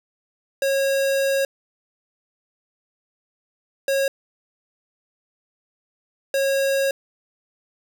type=tone bursts at uneven times; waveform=square; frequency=546 Hz; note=C#5; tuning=26 cents flat; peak=-19 dBFS; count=3; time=0.62-1.45 / 3.88-4.08 / 6.34-6.91 s; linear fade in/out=2 ms; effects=none